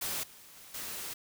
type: noise with level steps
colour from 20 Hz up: white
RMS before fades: -35 / -54 / -52 / -40 dBFS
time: 0.01-1.14 s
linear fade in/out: 10 ms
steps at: 0.23 / 0.56 / 0.74 s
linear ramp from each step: 5 ms
effects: none